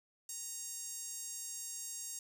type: tone with high-pass filter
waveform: sawtooth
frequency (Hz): 932.3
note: A#5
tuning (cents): 0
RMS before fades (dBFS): -44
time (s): 0.29-2.19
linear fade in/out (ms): 2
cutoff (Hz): 7100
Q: 3.6
effects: none